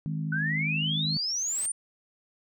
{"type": "harmonic tone", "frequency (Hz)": 52.5, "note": "G#1", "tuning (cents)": 19, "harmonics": [3, 4, 5], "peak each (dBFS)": [-29, -37, -40], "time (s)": [0.06, 1.17], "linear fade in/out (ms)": 0}
{"type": "exponential sweep", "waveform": "sine", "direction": "up", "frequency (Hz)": [1480, 9320], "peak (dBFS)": -27, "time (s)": [0.32, 1.72], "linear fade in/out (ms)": 5}
{"type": "noise with exponential growth", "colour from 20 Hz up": "white", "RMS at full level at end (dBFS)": -40, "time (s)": [1.1, 1.66], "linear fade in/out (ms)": 1, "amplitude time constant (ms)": 120}
{"effects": []}